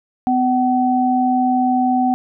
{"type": "tone pair together", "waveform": "sine", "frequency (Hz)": [252.6, 756.9], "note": ["B3", "F#5"], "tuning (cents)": [39, 39], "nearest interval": "octave + perfect fifth", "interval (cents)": 1900, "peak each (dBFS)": [-16, -16], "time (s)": [0.27, 2.14], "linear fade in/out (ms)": 0, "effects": []}